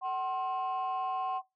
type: tone pair together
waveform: sine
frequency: 754 / 1061.7 Hz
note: F#5 / C6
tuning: +32 / +25 cents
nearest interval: tritone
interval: 593 cents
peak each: -31 / -32 dBFS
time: 0.01-1.42 s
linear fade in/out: 50 ms
effects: noise-tail reverb RT60 0.2 s tail -20 dB re dry + tanh soft clip ceiling -27 dBFS